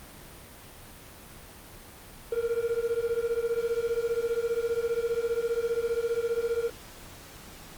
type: beating tone pair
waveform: triangle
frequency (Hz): 458.8 / 473.8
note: A#4 / A#4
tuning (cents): -28 / +28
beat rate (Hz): 15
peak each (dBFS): -27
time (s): 2.32-6.7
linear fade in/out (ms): 5
effects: pink hiss -47 dBFS RMS until 7.77 s + Opus 32 kbps